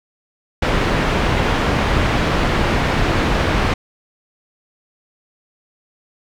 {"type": "low-pass noise", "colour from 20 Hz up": "pink", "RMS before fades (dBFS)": -17, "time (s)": [0.62, 3.74], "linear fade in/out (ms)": 5, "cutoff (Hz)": 2700, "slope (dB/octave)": 12, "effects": []}